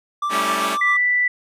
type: tone with tremolo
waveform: triangle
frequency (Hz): 1174.7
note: D6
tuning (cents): 0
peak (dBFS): -17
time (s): 0.22-0.97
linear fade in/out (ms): 5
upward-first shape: sine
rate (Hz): 7.7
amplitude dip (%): 40
type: chord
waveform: 5% pulse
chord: A dominant seventh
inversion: third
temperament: equal with one note detuned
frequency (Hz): 196 / 220 / 277.2 / 323.2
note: G3 / A3 / C#4 / E4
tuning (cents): 0 / 0 / 0 / -34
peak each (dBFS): -16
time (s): 0.29-0.78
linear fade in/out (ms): 50
type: tone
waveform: sine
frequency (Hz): 1975.5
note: B6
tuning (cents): 0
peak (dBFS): -15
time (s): 0.81-1.28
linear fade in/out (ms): 5
effects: resampled to 32000 Hz